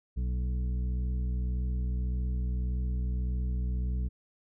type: harmonic tone with a mistuned harmonic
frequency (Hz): 61.74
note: B1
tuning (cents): 0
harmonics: 1 / 2 / 3 / 4 / 5 / 7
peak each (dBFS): -28 / -39 / -41 / -52 / -53 / -55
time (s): 0.16-4.09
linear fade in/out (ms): 20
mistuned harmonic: 4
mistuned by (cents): -55
effects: none